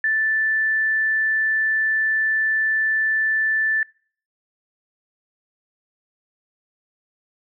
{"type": "tone", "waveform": "sine", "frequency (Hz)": 1760, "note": "A6", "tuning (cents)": 0, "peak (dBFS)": -17, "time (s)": [0.04, 3.83], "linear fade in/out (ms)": 2, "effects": ["noise-tail reverb RT60 0.5 s tail -25 dB re dry"]}